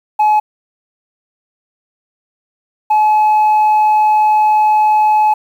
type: tone pair in turn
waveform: sine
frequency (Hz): 850 / 854.2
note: G#5 / G#5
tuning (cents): +40 / +48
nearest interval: unison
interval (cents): 8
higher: second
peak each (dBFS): -5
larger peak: neither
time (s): 0.19-0.4 / 2.9-5.34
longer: second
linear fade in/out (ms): 10
effects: tanh soft clip ceiling -7 dBFS + 7-bit